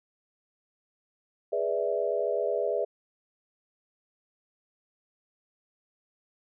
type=chord; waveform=sine; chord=E dominant seventh; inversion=first; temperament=equal with one note detuned; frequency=415.3 / 493.9 / 587.3 / 655.5 Hz; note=G#4 / B4 / D5 / E5; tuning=0 / 0 / 0 / -10 cents; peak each=-31 dBFS; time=1.52-2.85 s; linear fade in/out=10 ms; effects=none